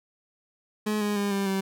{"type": "tone with pitch steps", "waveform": "30% pulse", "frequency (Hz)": [212.2, 207.2, 202.4, 197.65, 193.02], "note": ["G#3", "G#3", "G#3", "G3", "G3"], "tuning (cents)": [38, -4, -44, 15, -27], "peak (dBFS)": -22, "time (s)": [0.86, 1.61], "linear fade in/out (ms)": 10, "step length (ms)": 150, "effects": []}